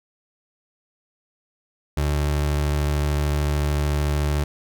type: tone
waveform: 30% pulse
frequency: 73.42 Hz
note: D2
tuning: in tune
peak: -17 dBFS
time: 1.97-4.44 s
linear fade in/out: 5 ms
effects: none